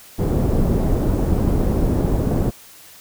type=low-pass noise; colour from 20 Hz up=pink; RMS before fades=-18 dBFS; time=0.18-2.51 s; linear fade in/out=20 ms; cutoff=430 Hz; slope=12 dB/octave; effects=white hiss -44 dBFS RMS until 3 s